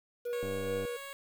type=tone with tremolo; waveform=triangle; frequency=482.1 Hz; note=B4; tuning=42 cents flat; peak=-30 dBFS; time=0.25-0.97 s; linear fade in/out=10 ms; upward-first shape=sine; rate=2.5 Hz; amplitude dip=35%
type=tone with pitch glide; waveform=10% pulse; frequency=550 to 553.5 Hz; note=C#5 to C#5; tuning=-14 to -3 cents; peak=-34 dBFS; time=0.33-1.13 s; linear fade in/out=0 ms; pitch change=+11 cents; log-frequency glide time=0.46-0.74 s
type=click train; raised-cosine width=2 ms; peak=-28 dBFS; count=42; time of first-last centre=0.43-0.851 s; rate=97.4 Hz
effects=9-bit